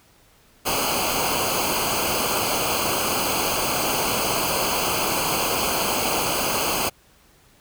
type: noise with comb filter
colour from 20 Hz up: pink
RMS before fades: -23 dBFS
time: 0.65-6.9 s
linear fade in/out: 20 ms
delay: 0.54 ms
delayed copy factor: -0.85
effects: pink hiss -56 dBFS RMS until 7.6 s